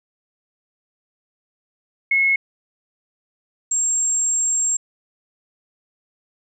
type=tone pair in turn; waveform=sine; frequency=2178 / 7514 Hz; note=C#7 / A#8; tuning=-31 / +13 cents; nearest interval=octave + major sixth; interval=2144 cents; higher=second; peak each=-14 / -17 dBFS; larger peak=first; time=2.11-2.36 / 3.71-4.77 s; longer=second; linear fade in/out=5 ms; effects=none